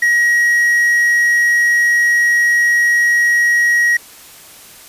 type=tone with quantisation; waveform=triangle; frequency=1900 Hz; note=A#6; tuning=33 cents sharp; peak=-8 dBFS; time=0.02-3.97 s; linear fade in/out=5 ms; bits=6; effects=white hiss -39 dBFS RMS until 4.88 s + resampled to 32000 Hz